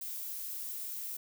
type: noise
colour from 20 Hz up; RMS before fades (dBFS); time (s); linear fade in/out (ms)
violet; -40; 0.01-1.17; 5
effects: none